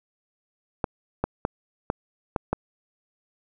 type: clicks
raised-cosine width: 1 ms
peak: -9 dBFS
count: 6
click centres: 0.842 / 1.24 / 1.451 / 1.901 / 2.362 / 2.53 s
effects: none